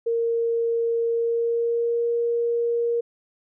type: tone with pitch glide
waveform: sine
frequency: 463.2 to 469.9 Hz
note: A#4 to A#4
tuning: -11 to +14 cents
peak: -20 dBFS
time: 0.06-3.01 s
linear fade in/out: 10 ms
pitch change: +25 cents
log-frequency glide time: 1.08-2.06 s
effects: none